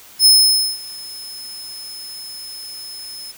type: tone with ADSR envelope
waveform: sawtooth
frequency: 5190 Hz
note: E8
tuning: 28 cents flat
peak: -4 dBFS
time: 0.19-3.32 s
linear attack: 65 ms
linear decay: 520 ms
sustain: -24 dB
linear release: 11 ms
effects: white hiss -43 dBFS RMS until 3.37 s